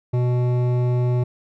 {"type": "tone with hard clipping", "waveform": "triangle", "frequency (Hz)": 123.47, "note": "B2", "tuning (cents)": 0, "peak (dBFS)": -19, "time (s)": [0.13, 1.24], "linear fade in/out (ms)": 10, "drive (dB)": 16, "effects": []}